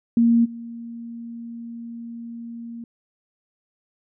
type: tone with level steps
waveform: sine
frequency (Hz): 233.1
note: A#3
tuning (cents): 0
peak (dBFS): -13 / -32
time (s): 0.17-2.84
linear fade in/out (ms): 2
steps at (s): 0.44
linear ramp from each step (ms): 20
effects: none